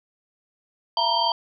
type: tone cluster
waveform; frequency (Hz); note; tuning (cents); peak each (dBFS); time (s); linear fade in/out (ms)
sine; 674 / 922 / 962 / 3161 / 4625; E5 / A#5 / B5 / G7 / D8; +38 / -19 / -46 / +14 / -27; -28 / -23 / -26 / -26 / -27; 0.97-1.32; 2
effects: none